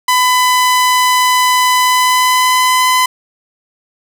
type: tone with pitch glide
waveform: sawtooth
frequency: 1003 to 1013.5 Hz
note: B5 to B5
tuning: +26 to +45 cents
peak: -5 dBFS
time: 0.08-3.06 s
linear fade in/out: 5 ms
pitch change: +19 cents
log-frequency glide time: 1.77-2.84 s
effects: none